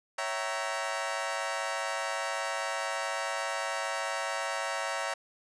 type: chord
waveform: 20% pulse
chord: C# diminished seventh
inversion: none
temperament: equal with one note detuned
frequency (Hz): 554.4 / 659.3 / 768.3 / 932.3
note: C#5 / E5 / G5 / Bb5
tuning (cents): 0 / 0 / -35 / 0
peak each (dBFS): -32 / -31 / -33 / -32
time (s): 0.18-5.14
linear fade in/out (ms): 5
effects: resampled to 22050 Hz